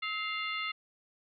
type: harmonic tone with a mistuned harmonic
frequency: 698.5 Hz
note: F5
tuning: in tune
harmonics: 2 / 3 / 4 / 5 / 6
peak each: -38 / -36 / -39 / -43 / -47 dBFS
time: 0.02-0.72 s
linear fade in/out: 10 ms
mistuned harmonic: 2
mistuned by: -140 cents
effects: none